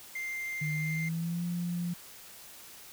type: tone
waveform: triangle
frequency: 2096 Hz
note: C7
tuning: 2 cents sharp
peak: -32 dBFS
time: 0.15-1.09 s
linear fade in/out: 5 ms
type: tone with pitch glide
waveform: sine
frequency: 152.6 to 174.28 Hz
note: D#3 to F3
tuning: -33 to -3 cents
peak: -30 dBFS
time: 0.61-1.94 s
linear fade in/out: 10 ms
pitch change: +230 cents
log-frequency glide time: 0.74-1.44 s
effects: tanh soft clip ceiling -22 dBFS + white hiss -50 dBFS RMS until 2.92 s